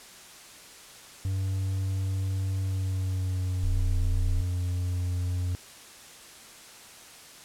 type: tone with pitch glide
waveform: triangle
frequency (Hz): 95.7 to 89.81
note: G2 to F2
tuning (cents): -41 to +49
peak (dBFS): -24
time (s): 1.25-5.55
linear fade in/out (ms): 0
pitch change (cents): -110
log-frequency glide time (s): 2.58-4.06
type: tone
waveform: sine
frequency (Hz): 32.67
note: C1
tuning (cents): -2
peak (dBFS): -24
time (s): 3.63-4.42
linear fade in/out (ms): 10
effects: white hiss -48 dBFS RMS until 7.44 s + low-pass 10000 Hz 12 dB/octave